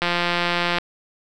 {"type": "click train", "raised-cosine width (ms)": 0.3, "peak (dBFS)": -5, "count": 134, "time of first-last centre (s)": [0.02, 0.784], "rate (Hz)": 174, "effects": []}